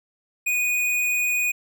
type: tone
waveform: square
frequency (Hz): 2473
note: D#7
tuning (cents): -11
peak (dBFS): -21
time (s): 0.46-1.52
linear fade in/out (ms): 10
effects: none